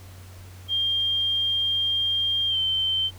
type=tone with pitch glide; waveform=sine; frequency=3200 to 3105 Hz; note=G7 to G7; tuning=+35 to -17 cents; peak=-21 dBFS; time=0.68-3.11 s; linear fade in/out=50 ms; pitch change=-52 cents; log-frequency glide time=2.48-2.58 s; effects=added 92 Hz sine -41 dBFS peak until 3.18 s + pink hiss -50 dBFS RMS until 3.18 s